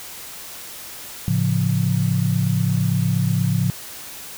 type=chord; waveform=sine; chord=A augmented; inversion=none; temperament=equal; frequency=110 / 138.59 / 174.61 Hz; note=A2 / C#3 / E#3; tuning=0 / 0 / 0 cents; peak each=-21 dBFS; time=1.28-3.7 s; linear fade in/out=0 ms; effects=white hiss -36 dBFS RMS until 4.37 s